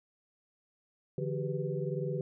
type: tone cluster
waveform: sine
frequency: 147 / 168.4 / 381.4 / 400.1 / 496.2 Hz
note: D3 / E3 / G4 / G4 / B4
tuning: +2 / +37 / -47 / +35 / +8 cents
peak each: -35 / -39 / -38 / -40 / -39 dBFS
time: 1.18-2.21 s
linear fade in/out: 2 ms
effects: none